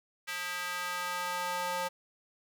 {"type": "tone with high-pass filter sweep", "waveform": "square", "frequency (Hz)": 178.5, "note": "F3", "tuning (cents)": 38, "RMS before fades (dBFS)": -35, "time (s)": [0.27, 1.89], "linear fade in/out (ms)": 20, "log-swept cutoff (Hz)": [1800, 720], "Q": 1.7, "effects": []}